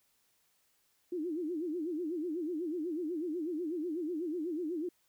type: tone with vibrato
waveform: sine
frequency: 329.6 Hz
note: E4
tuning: in tune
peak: -33 dBFS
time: 1.12-4.89 s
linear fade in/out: 5 ms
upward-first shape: sine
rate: 8.1 Hz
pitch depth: 180 cents each way
effects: white hiss -73 dBFS RMS until 5.08 s